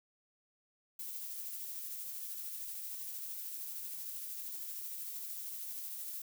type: noise with tremolo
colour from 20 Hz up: violet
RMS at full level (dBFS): -42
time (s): 0.99-6.22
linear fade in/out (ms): 5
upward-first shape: sine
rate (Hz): 13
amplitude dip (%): 25
effects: none